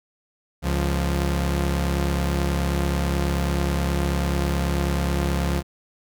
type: tone pair together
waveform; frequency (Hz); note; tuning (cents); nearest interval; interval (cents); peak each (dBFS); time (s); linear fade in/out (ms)
sawtooth; 69.3 / 174.5; C#2 / F3; 0 / -1; octave + major third; 1599; -18 / -22; 0.62-5.63; 50
effects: none